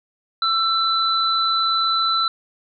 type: tone pair together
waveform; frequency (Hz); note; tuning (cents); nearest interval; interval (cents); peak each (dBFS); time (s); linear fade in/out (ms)
sine; 1336 / 4003; E6 / B7; +23 / +23; octave + perfect fifth; 1900; -19 / -20; 0.42-2.28; 2
effects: none